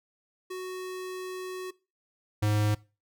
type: tone pair in turn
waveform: square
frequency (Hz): 370 / 105.28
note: F#4 / G#2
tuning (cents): 0 / +24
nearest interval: octave + minor seventh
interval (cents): 2176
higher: first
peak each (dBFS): -35 / -24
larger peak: second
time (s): 0.5-1.71 / 2.42-2.75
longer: first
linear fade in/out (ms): 10
effects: noise-tail reverb RT60 0.3 s tail -21 dB re dry